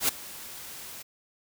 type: noise with ADSR envelope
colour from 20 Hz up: white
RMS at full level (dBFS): -22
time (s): 0-1.03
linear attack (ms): 88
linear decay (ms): 6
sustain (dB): -20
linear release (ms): 16
effects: none